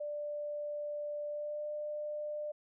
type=tone with pitch glide; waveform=sine; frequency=590 to 597.9 Hz; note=D5 to D5; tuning=+8 to +31 cents; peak=-36 dBFS; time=0-2.52 s; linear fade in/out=10 ms; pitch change=+23 cents; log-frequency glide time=1.28-1.65 s; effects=none